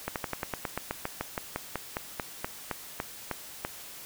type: slowing click train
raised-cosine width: 0.5 ms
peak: -15 dBFS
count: 21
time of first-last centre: 0.08-3.649 s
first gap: 78 ms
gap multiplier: 1.08
effects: white hiss -45 dBFS RMS until 4.05 s